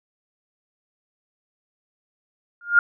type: tone with exponential growth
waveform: sine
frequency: 1412 Hz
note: F6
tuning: 19 cents sharp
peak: -7 dBFS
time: 2.61-2.79 s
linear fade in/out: 2 ms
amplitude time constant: 38 ms
effects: none